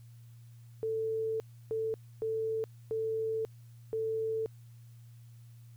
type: tone bursts at uneven times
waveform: sine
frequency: 443.3 Hz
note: A4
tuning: 13 cents sharp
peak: -30 dBFS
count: 5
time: 0.83-1.4 / 1.71-1.94 / 2.22-2.64 / 2.91-3.45 / 3.93-4.46 s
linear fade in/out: 0 ms
effects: added 117 Hz sine -50 dBFS peak until 5.76 s + white hiss -69 dBFS RMS until 5.76 s